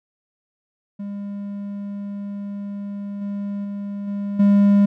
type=tone with level steps; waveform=triangle; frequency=201.7 Hz; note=G3; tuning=50 cents sharp; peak=-25 / -22 / -24 / -21 / -9 dBFS; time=0.99-4.86 s; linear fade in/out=10 ms; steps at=3.21 / 3.64 / 4.07 / 4.39 s; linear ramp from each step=10 ms; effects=none